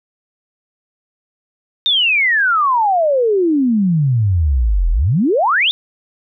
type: exponential two-way sweep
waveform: sine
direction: down then up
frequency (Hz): 3710 to 38.89 to 3710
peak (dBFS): -11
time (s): 1.86-5.71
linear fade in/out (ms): 0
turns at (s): 4.91
effects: none